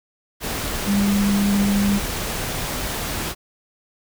sine tone in noise, 201.4 Hz, G3, 47 cents sharp, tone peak -16 dBFS, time 0.85-2.01 s, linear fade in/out 50 ms, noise pink, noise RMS -26 dBFS, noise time 0.4-3.35 s, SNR +7 dB, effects none

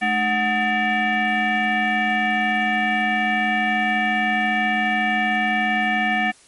sine tone with frequency modulation, 1259 Hz, D#6, 20 cents sharp, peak -17 dBFS, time 0.01-6.32 s, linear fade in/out 20 ms, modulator 522 Hz, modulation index 2.2, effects white hiss -51 dBFS RMS until 6.47 s + MP3 48 kbps

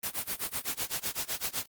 white noise with tremolo, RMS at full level -31 dBFS, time 0.03-1.66 s, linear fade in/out 5 ms, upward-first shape sine, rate 7.9 Hz, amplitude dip 95%, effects Opus 32 kbps

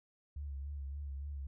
sine tone with vibrato, 70.4 Hz, C#2, 27 cents sharp, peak -39 dBFS, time 0.36-1.47 s, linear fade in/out 5 ms, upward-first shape sine, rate 3.5 Hz, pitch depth 54 cents each way, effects none

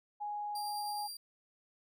sine tone, 830.6 Hz, G#5, in tune, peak -36 dBFS, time 0.2-1.08 s, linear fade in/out 20 ms
sawtooth tone with tremolo, 4744 Hz, D8, 17 cents sharp, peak -38 dBFS, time 0.55-1.17 s, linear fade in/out 5 ms, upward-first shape triangle, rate 9.6 Hz, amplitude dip 35%
effects none

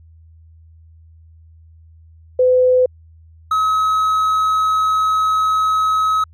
sine / triangle tone pair in turn, 506 / 1279.1 Hz, B4 / D#6, +42 / +47 cents, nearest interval octave + major third, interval 1605 cents, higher second, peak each -9 / -11 dBFS, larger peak first, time 2.39-2.86 / 3.51-6.24 s, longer second, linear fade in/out 5 ms, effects added 81 Hz sine -42 dBFS peak until 6.33 s + MP3 64 kbps

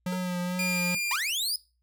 square tone with vibrato, 180.2 Hz, F#3, 45 cents flat, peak -28 dBFS, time 0.06-0.95 s, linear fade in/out 5 ms, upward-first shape triangle, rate 2.2 Hz, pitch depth 31 cents each way
25% pulse tone with exponential decay, 461.4 Hz, A#4, 18 cents flat, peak -30 dBFS, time 0.12-0.24 s, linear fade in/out 5 ms, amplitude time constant 25 ms
sawtooth tone, 2401 Hz, D7, 38 cents sharp, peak -24 dBFS, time 0.59-1.16 s, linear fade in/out 2 ms
sawtooth linear sweep, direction up, 880 to 5130 Hz, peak -24 dBFS, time 1.11-1.56 s, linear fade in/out 2 ms
effects noise-tail reverb RT60 0.3 s tail -20 dB re dry + added 60 Hz sine -70 dBFS peak until 1.82 s

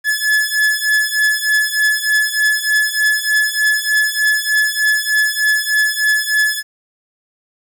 45% pulse beating tone pair, 1714 / 1717.3 Hz, A6 / A6, -46 / -43 cents, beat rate 3.3 Hz, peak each -16 dBFS, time 0.04-6.63 s, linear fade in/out 50 ms, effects 8-bit

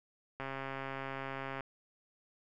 click train, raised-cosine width 0.5 ms, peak -25 dBFS, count 164, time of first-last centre 0.4-1.607 s, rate 135 Hz, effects none

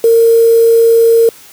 sine tone with quantisation, 458.9 Hz, A#4, 27 cents flat, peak -4 dBFS, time 0.04-1.29 s, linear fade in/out 2 ms, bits 4, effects white hiss -38 dBFS RMS until 1.52 s + high-pass 60 Hz 12 dB/octave

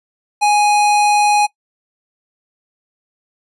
square tone, 830.6 Hz, G#5, in tune, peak -11 dBFS, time 0.41-1.47 s, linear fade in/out 20 ms, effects noise-tail reverb RT60 0.1 s tail -20 dB re dry + resampled to 24000 Hz

